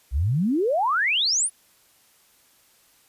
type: exponential sweep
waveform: sine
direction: up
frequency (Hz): 58.27 to 10310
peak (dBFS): -19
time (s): 0.11-1.5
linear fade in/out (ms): 50
effects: white hiss -59 dBFS RMS until 3.08 s + resampled to 32000 Hz